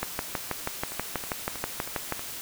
two click trains, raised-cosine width 0.5 ms, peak -22 / -12 dBFS, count 5 / 14, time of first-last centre 0.92-2.194 / 0.03-2.123 s, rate 3.14 / 6.21 Hz, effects white hiss -38 dBFS RMS until 2.41 s

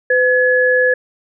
sine tone pair together, 505 / 1698.6 Hz, B4 / G#6, +39 / +39 cents, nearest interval octave + major sixth, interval 2100 cents, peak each -13 dBFS, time 0.1-0.94 s, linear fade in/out 5 ms, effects none

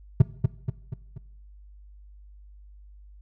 triangle tone with echo, 129.6 Hz, C3, 16 cents flat, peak -7 dBFS, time 0.2-0.22 s, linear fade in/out 5 ms, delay 240 ms, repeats 4, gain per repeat -6 dB, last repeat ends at 1.18 s, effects noise-tail reverb RT60 0.7 s tail -19 dB re dry + added 50 Hz sine -46 dBFS peak until 3.21 s

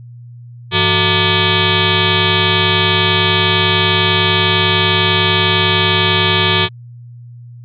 sine tone with frequency modulation, 1726 Hz, A6, 34 cents flat, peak -10 dBFS, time 0.71-6.69 s, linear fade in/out 50 ms, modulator 271 Hz, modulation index 7.3, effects added 120 Hz sine -32 dBFS peak until 7.64 s

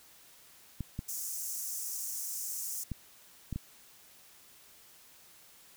clicks, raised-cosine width 5 ms, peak -23 dBFS, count 5, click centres 0.807 / 0.991 / 2.917 / 3.527 / 3.56 s
pink high-pass noise, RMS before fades -38 dBFS, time 1.08-2.84 s, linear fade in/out 10 ms, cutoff 5800 Hz, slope 48 dB/octave
effects white hiss -58 dBFS RMS until 5.76 s

